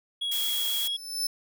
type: tone with vibrato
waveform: triangle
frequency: 3322 Hz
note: G#7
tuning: in tune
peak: -26 dBFS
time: 0.21-0.97 s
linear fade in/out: 10 ms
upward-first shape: triangle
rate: 8.3 Hz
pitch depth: 8 cents each way
type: noise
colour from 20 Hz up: blue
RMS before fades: -32 dBFS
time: 0.31-0.88 s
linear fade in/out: 10 ms
type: tone with exponential growth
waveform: sawtooth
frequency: 5274 Hz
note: E8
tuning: in tune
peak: -21 dBFS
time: 0.67-1.27 s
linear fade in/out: 5 ms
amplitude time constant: 130 ms
effects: none